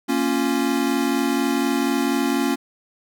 square chord, Bb minor, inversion none, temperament equal, 233.1 / 277.2 / 349.2 Hz, Bb3 / Db4 / F4, 0 / 0 / 0 cents, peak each -25 / -22 / -26 dBFS, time 0.08-2.56 s, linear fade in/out 20 ms, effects none

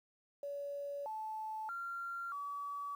sine tone with pitch steps, 568 / 871 / 1380 / 1142 Hz, C#5 / A5 / F6 / D6, +42 / -18 / -21 / -49 cents, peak -39 dBFS, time 0.43-2.95 s, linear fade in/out 2 ms, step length 630 ms, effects 11-bit

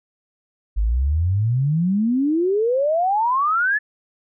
sine exponential sweep, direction up, 49 to 1760 Hz, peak -16 dBFS, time 0.76-3.79 s, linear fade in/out 20 ms, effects none

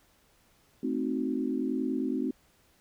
sine chord, A diminished seventh, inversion none, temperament equal, 220 / 261.6 / 311.1 / 370 Hz, A3 / C4 / Eb4 / Gb4, 0 / 0 / 0 / 0 cents, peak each -35 / -30 / -34 / -36 dBFS, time 0.83-2.31 s, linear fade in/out 5 ms, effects pink hiss -65 dBFS RMS until 2.8 s

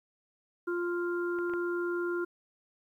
harmonic tone, 349.2 Hz, F4, in tune, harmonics 1 / 3 / 4, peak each -30 / -44 / -37 dBFS, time 0.67-2.25 s, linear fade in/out 10 ms
clicks, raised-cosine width 0.5 ms, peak -32 / -34 / -27 dBFS, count 3, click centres 1.388 / 1.497 / 1.537 s
effects 11-bit

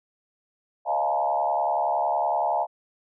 sine tone with frequency modulation, 769 Hz, G5, 33 cents flat, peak -21 dBFS, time 0.85-2.67 s, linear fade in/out 50 ms, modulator 70.7 Hz, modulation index 2.3, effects none

